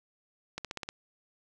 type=accelerating click train; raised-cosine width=0.2 ms; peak=-19 dBFS; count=6; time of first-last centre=0.58-0.889 s; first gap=67 ms; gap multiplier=0.96; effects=none